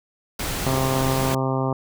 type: noise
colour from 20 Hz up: pink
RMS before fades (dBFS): -27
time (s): 0.39-1.35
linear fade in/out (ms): 5
type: harmonic tone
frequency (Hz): 132.3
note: C3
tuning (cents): +20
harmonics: 1 / 2 / 3 / 4 / 5 / 6 / 7 / 8 / 9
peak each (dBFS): -24 / -27 / -29 / -30 / -31 / -32 / -32 / -33 / -34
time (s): 0.66-1.73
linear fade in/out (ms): 2
effects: none